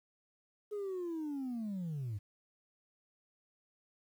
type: linear sweep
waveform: sine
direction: down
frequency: 423.6 to 95.7 Hz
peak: -34 dBFS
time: 0.71-2.19 s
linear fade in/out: 20 ms
effects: tanh soft clip ceiling -35 dBFS + 11-bit